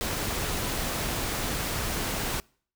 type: noise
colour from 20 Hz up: pink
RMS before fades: -30 dBFS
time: 0.01-2.4 s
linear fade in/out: 0 ms
effects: noise-tail reverb RT60 0.5 s tail -26 dB re dry